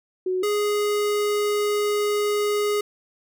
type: tone pair in turn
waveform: sine / square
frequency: 369.8 / 415.1 Hz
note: F#4 / G#4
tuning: -1 / -1 cents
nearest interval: major second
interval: 200 cents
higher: second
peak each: -21 dBFS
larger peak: neither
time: 0.26-0.43 / 0.43-2.81 s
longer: second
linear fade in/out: 5 ms
effects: none